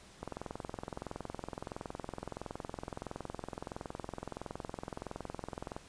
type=click train; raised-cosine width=1 ms; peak=-25 dBFS; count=120; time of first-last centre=0.23-5.765 s; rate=21.5 Hz; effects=pink hiss -57 dBFS RMS until 5.88 s + resampled to 22050 Hz